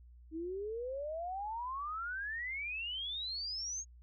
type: exponential sweep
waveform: sine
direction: up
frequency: 311.1 to 6645 Hz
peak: -37 dBFS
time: 0.31-3.85 s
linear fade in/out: 50 ms
effects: added 60 Hz sine -54 dBFS peak until 4.02 s